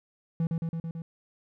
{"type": "tone with echo", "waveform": "triangle", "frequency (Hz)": 164.81, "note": "E3", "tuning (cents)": 0, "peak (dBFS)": -22, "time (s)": [0.4, 0.47], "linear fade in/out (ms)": 2, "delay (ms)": 110, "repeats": 5, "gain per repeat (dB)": -2, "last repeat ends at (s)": 1.02, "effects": []}